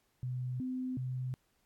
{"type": "tone with pitch steps", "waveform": "sine", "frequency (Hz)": [126.1, 255.9, 127.9], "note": ["B2", "C4", "C3"], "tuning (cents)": [36, -38, -39], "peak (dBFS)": -34, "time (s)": [0.23, 1.34], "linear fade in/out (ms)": 0, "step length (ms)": 370, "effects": ["pink hiss -75 dBFS RMS until 1.65 s", "AAC 64 kbps"]}